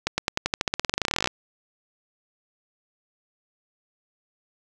accelerating click train, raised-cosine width 0.2 ms, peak -5 dBFS, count 26, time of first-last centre 0.07-1.274 s, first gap 110 ms, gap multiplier 0.92, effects none

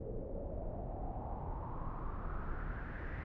brown noise with low-pass filter sweep, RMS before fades -41 dBFS, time 0-3.24 s, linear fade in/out 10 ms, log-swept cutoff 480 to 1900 Hz, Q 4.7, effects none

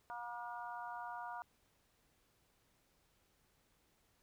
harmonic tone, 238.8 Hz, A#3, 42 cents sharp, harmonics 3 / 4 / 5 / 6, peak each -48 / -46 / -52 / -51 dBFS, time 0.1-1.42 s, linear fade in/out 0 ms, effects pink hiss -75 dBFS RMS until 4.22 s

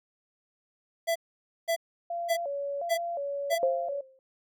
square tone bursts, 667 Hz, E5, 20 cents sharp, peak -25 dBFS, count 5, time 1.07-3.585 s, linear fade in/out 20 ms, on 87 ms, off 520 ms
sine tone with vibrato, 622.3 Hz, D#5, in tune, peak -30 dBFS, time 2.1-4.01 s, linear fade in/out 5 ms, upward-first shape square, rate 1.4 Hz, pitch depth 170 cents each way
sine tone with exponential decay, 528 Hz, C5, 16 cents sharp, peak -20 dBFS, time 3.63-4.19 s, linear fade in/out 1 ms, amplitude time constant 120 ms
effects none

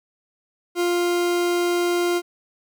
40% pulse tone, 350 Hz, F4, 4 cents sharp, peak -18 dBFS, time 0.75-2.22 s, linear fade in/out 50 ms, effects none

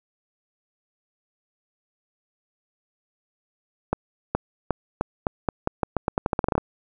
accelerating click train, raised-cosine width 1 ms, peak -7 dBFS, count 19, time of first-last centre 3.93-6.58 s, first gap 420 ms, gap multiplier 0.85, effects none

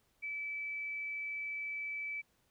sine tone, 2307 Hz, D7, 31 cents flat, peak -37 dBFS, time 0.22-2.22 s, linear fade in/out 20 ms, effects pink hiss -74 dBFS RMS until 2.5 s

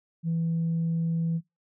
sine tone, 165.3 Hz, E3, 5 cents sharp, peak -23 dBFS, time 0.23-1.41 s, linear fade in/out 50 ms, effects noise-tail reverb RT60 0.2 s tail -21 dB re dry + tanh soft clip ceiling -21 dBFS

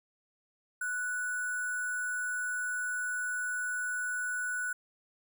sine tone with sample-and-hold, 1480 Hz, F#6, in tune, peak -31 dBFS, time 0.81-4.73 s, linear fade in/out 5 ms, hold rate 8820 Hz, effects none

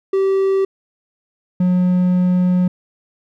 triangle tone pair in turn, 387.1 / 180.85 Hz, G4 / F#3, -22 / -39 cents, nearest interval octave + minor second, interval 1317 cents, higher first, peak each -11 / -10 dBFS, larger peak second, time 0.13-0.65 / 1.6-2.68 s, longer second, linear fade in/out 5 ms, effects none

